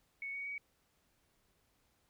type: tone with pitch steps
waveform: sine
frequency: 2217 / 2239 / 2261 Hz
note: C#7 / C#7 / C#7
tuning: 0 / +17 / +34 cents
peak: -39 dBFS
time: 0.22-0.58 s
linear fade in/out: 2 ms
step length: 120 ms
effects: pink hiss -75 dBFS RMS until 2.09 s

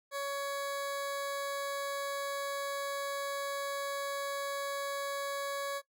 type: tone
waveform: 20% pulse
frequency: 560 Hz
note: C#5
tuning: 18 cents sharp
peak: -29 dBFS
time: 0.11-5.82 s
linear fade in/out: 50 ms
effects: noise-tail reverb RT60 0.1 s tail -17 dB re dry

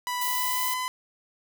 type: tone with pitch glide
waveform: sawtooth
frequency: 987.8 to 1011.5 Hz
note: B5 to B5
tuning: 0 to +41 cents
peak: -24 dBFS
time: 0.07-0.88 s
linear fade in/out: 0 ms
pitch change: +41 cents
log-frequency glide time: 0.19-0.74 s
type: noise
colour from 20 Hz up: violet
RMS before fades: -30 dBFS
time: 0.21-0.74 s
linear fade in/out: 5 ms
effects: none

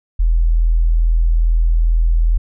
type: tone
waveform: sine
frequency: 41.18 Hz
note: E1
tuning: 1 cent flat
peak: -10 dBFS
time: 0.19-2.38 s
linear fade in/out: 10 ms
effects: none

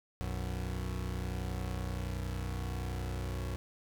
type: tone pair together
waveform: 30% pulse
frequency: 61.4 / 92 Hz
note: B1 / F#2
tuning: -9 / -9 cents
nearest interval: perfect fifth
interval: 700 cents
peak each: -34 / -36 dBFS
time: 0.21-3.56 s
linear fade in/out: 0 ms
effects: none

